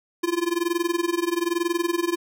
square tone with amplitude modulation, 343.4 Hz, F4, 29 cents flat, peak -19 dBFS, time 0.23-2.16 s, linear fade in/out 10 ms, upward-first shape sine, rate 21.1 Hz, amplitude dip 90%, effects none

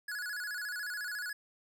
square tone with vibrato, 1568 Hz, G6, in tune, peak -37 dBFS, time 0.08-1.33 s, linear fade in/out 5 ms, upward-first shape square, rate 14 Hz, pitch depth 120 cents each way, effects none

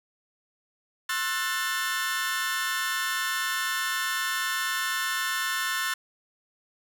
sawtooth chord, F# half-diminished seventh, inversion second, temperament just, 1065.6 / 1332 / 1480 / 1776 Hz, C6 / E6 / F#6 / A6, +31 / +18 / 0 / +16 cents, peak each -30 / -31 / -29 / -26 dBFS, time 1.09-5.94 s, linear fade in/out 5 ms, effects none

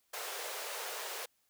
pink high-pass noise, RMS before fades -41 dBFS, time 0.13-1.26 s, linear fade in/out 10 ms, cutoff 420 Hz, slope 48 dB/octave, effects white hiss -75 dBFS RMS until 1.49 s

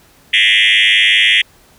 sine tone with frequency modulation, 2637 Hz, E7, in tune, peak -6 dBFS, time 0.33-1.42 s, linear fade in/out 10 ms, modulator 105 Hz, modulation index 7.3, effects tanh soft clip ceiling -5 dBFS + pink hiss -48 dBFS RMS until 1.78 s

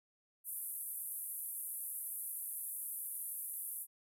white band-pass noise, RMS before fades -43 dBFS, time 0.44-3.87 s, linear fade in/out 50 ms, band 10000 to 13000 Hz, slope 48 dB/octave, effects none

